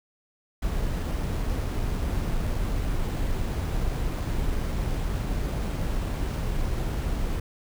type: noise with sample-and-hold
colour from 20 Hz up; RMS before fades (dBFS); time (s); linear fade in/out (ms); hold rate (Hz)
brown; -27; 0.62-7.4; 5; 11025
effects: none